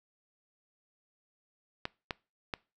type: clicks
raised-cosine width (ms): 0.3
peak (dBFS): -17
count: 3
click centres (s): 1.854 / 2.108 / 2.538
effects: noise-tail reverb RT60 0.3 s tail -23 dB re dry